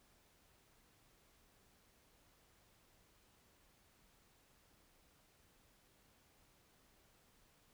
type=silence; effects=pink hiss -71 dBFS RMS until 7.73 s